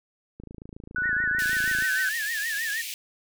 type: click train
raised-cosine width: 3 ms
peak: -28 dBFS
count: 40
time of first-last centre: 0.4-1.823 s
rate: 27.4 Hz
type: tone with pitch glide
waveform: sine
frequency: 1480 to 1523.4 Hz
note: F#6 to G6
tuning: 0 to -50 cents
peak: -24 dBFS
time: 0.96-2.09 s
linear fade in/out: 2 ms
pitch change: +50 cents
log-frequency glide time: 1.23-1.94 s
type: tone with vibrato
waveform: sine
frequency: 1760 Hz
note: A6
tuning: in tune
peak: -27 dBFS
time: 1.03-2.82 s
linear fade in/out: 10 ms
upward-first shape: triangle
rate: 6.4 Hz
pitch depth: 140 cents each way
type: high-pass noise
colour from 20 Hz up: pink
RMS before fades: -35 dBFS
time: 1.39-2.94 s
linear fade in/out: 0 ms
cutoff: 2200 Hz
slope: 48 dB/octave
effects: none